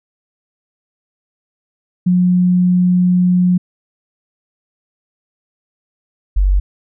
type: tone pair in turn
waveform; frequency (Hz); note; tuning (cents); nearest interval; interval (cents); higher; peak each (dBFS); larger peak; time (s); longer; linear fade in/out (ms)
sine; 180 / 47.68; F#3 / G1; -47 / -47; octave + major seventh; 2300; first; -9; neither; 2.06-3.58 / 6.36-6.6; first; 10
effects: none

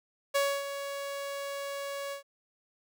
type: tone with ADSR envelope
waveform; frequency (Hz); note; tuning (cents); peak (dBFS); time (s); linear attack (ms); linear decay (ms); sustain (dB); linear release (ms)
sawtooth; 560; C#5; +18; -20; 0.34-2.23; 17; 270; -11; 110
effects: none

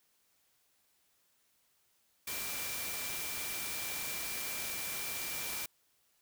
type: tone in noise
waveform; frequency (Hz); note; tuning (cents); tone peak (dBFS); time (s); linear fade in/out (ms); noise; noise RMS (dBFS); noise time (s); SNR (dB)
sine; 2354; D7; +3; -45; 2.27-5.66; 5; white; -39; 2.27-5.66; -9
effects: white hiss -73 dBFS RMS until 6.21 s

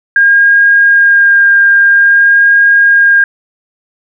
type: tone with vibrato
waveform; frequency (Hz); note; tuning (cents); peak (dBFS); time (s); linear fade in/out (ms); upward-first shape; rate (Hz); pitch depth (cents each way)
sine; 1615; G#6; -49; -3; 0.16-3.24; 2; sine; 0.5; 11
effects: none

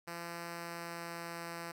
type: tone with pitch glide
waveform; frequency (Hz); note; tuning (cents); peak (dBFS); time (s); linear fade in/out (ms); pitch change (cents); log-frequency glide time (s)
5% pulse; 170.4 to 169.22; F3 to E3; -42 to +46; -30; 0.07-1.72; 10; -12; 0.41-1.5
effects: none

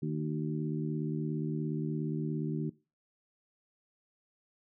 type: harmonic tone with a mistuned harmonic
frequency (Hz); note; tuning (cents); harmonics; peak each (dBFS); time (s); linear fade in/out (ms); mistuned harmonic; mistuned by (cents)
77.1; D#2; -15; 2 / 3 / 4 / 5; -33 / -37 / -39 / -41; 0.02-2.7; 10; 5; -32
effects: noise-tail reverb RT60 0.3 s tail -20 dB re dry

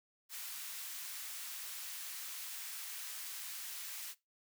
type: high-pass noise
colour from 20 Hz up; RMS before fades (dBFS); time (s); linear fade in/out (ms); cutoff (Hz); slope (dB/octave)
white; -45; 0.29-4.15; 50; 1300; 12
effects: noise-tail reverb RT60 0.2 s tail -19 dB re dry

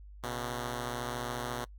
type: beating tone pair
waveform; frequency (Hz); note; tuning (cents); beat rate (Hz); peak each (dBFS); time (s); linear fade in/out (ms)
5% pulse; 121.3 / 135.3; B2 / C#3; -31 / -42; 14; -24 / -32; 0.23-1.65; 10
effects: noise-tail reverb RT60 0.1 s tail -23 dB re dry + added 50 Hz sine -47 dBFS peak until 1.78 s

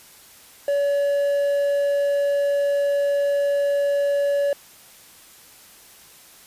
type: tone with quantisation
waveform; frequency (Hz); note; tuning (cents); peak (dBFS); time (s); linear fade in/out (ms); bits
triangle; 568; C#5; +42; -16; 0.68-4.53; 2; 7
effects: white hiss -48 dBFS RMS until 6.46 s + resampled to 32000 Hz

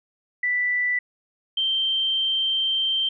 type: tone pair in turn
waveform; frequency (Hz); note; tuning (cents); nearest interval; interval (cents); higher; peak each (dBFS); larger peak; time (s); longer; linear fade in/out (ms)
sine; 1975.5 / 3136; B6 / G7; 0 / 0; minor sixth; 800; second; -20 / -20; neither; 0.43-0.99 / 1.57-3.09; second; 5
effects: none

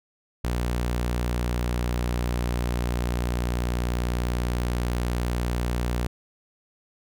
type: tone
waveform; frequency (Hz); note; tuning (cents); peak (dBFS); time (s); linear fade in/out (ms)
sawtooth; 60.2; B1; -44; -20; 0.44-6.07; 5
effects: none

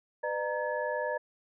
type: tone cluster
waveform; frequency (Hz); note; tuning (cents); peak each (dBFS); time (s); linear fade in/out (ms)
sine; 501 / 601 / 931 / 1708; B4 / D5 / A#5 / G#6; +25 / +40 / -2 / +48; -35 / -33 / -36 / -37; 0.23-1.18; 10
effects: none

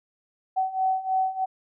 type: beating tone pair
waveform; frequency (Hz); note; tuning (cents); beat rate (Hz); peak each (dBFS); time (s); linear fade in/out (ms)
sine; 755 / 758.2; F#5 / F#5; +35 / +42; 3.2; -27 / -24; 0.56-1.46; 20
effects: none

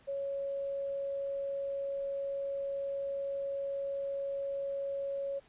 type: tone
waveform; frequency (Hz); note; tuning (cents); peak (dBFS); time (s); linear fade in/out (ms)
sine; 554.4; C#5; 0; -33; 0.07-5.4; 20
effects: pink hiss -63 dBFS RMS until 5.48 s + resampled to 8000 Hz

